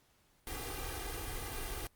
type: noise with comb filter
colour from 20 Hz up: pink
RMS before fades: -40 dBFS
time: 0.47-1.87 s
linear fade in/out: 2 ms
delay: 2.5 ms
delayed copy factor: +0.95
effects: pink hiss -70 dBFS RMS until 1.95 s + Opus 48 kbps